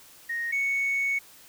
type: tone pair in turn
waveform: sine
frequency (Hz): 1864.7 / 2218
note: A#6 / C#7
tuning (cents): 0 / 0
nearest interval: minor third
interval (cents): 300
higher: second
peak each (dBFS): -27 / -22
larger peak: second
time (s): 0.29-0.52 / 0.52-1.19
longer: second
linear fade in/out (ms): 10
effects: tanh soft clip ceiling -21 dBFS + white hiss -52 dBFS RMS until 1.48 s